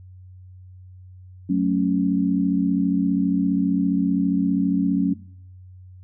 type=chord; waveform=sine; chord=F# minor; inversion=none; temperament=equal; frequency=185 / 220 / 277.2 Hz; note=F#3 / A3 / C#4; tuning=0 / 0 / 0 cents; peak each=-21 / -26 / -21 dBFS; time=1.49-5.14 s; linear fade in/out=10 ms; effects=noise-tail reverb RT60 0.7 s tail -23 dB re dry + added 92 Hz sine -41 dBFS peak until 6.03 s